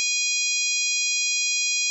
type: harmonic tone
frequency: 820 Hz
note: G#5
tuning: 22 cents flat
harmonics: 3 / 4 / 5 / 6 / 7 / 8 / 9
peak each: -26 / -32 / -30 / -31 / -28 / -29 / -31 dBFS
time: 0-1.9 s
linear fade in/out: 0 ms
effects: none